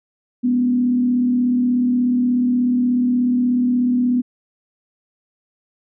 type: tone with frequency modulation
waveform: sine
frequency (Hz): 246.9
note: B3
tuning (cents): 0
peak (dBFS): -14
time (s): 0.43-4.22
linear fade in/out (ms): 20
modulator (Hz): 36.6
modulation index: 0.37
effects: none